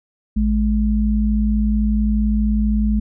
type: tone pair together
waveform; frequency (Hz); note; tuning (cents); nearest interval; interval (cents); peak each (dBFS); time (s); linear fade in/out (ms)
sine; 55.94 / 211.5; A1 / G#3; +29 / +32; octave + major seventh; 2303; -17; 0.36-3; 10
effects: none